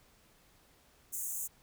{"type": "high-pass noise", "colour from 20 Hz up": "pink", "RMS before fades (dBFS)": -38, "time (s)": [1.12, 1.48], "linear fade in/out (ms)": 20, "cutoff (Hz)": 6400, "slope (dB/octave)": 96, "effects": ["pink hiss -65 dBFS RMS until 1.62 s"]}